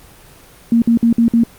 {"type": "tone bursts", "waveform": "sine", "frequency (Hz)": 232.2, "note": "A#3", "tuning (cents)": -7, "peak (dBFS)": -8, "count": 5, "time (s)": [0.72, 1.436], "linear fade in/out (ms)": 2, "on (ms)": 100, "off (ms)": 54, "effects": ["pink hiss -43 dBFS RMS until 1.58 s", "Opus 24 kbps"]}